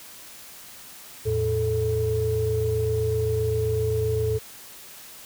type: tone cluster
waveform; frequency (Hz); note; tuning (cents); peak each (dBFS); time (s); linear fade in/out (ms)
sine; 83.5 / 111.2 / 436.8; E2 / A2 / A4; +23 / +19 / -13; -29 / -25 / -23; 1.25-4.39; 20
effects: tanh soft clip ceiling -13 dBFS + white hiss -44 dBFS RMS until 5.25 s